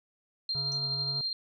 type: tone with tremolo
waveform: sine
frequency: 4186 Hz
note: C8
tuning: in tune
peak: -28 dBFS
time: 0.49-1.33 s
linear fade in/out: 2 ms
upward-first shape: sine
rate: 12 Hz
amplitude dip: 35%
type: harmonic tone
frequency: 137.3 Hz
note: C#3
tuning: 16 cents flat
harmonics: 1 / 3 / 5 / 7 / 9 / 10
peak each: -37 / -50 / -51 / -55 / -59 / -58 dBFS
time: 0.55-1.21 s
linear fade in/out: 0 ms
type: tone with exponential decay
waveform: sine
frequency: 5880 Hz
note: F#8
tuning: 12 cents flat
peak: -35 dBFS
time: 0.72-0.8 s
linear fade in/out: 0 ms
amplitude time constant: 17 ms
effects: none